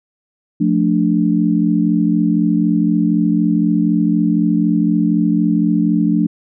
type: chord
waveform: sine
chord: D minor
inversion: first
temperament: just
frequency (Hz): 176.2 / 220.2 / 293.7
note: F3 / A3 / D4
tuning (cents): +16 / +2 / 0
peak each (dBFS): -16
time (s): 0.6-6.27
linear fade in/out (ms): 10
effects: none